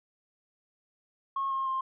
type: tone with pitch steps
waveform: sine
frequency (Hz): 1087 / 1072 / 1057.3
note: C#6 / C6 / C6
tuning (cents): -34 / +42 / +18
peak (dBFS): -27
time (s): 1.36-1.81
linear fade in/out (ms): 5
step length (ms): 150
effects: tanh soft clip ceiling -23 dBFS